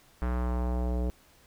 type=tone with low-pass filter sweep; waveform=square; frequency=61.3 Hz; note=B1; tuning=12 cents flat; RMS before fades=-29 dBFS; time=0.22-1.1 s; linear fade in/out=0 ms; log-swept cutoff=1500 to 530 Hz; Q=1.6; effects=pink hiss -60 dBFS RMS until 1.46 s